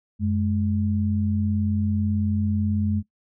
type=tone pair together; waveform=sine; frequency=92.5 / 210.7 Hz; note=F#2 / G#3; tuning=0 / +25 cents; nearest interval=octave + major second; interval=1425 cents; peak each=-23 dBFS; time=0.19-3.03 s; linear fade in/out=50 ms; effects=noise-tail reverb RT60 0.1 s tail -18 dB re dry